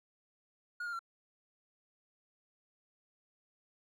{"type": "tone with pitch steps", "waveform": "triangle", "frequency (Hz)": [1437, 1409, 1362], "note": ["F6", "F6", "F6"], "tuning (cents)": [49, 15, -44], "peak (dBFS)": -35, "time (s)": [0.8, 0.992], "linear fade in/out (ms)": 5, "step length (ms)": 64, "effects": []}